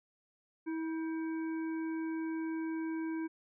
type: harmonic tone with a mistuned harmonic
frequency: 323 Hz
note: E4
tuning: 35 cents flat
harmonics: 1 / 3 / 5 / 7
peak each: -34 / -49 / -50 / -54 dBFS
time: 0.66-3.28 s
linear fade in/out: 20 ms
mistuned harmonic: 5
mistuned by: -45 cents
effects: none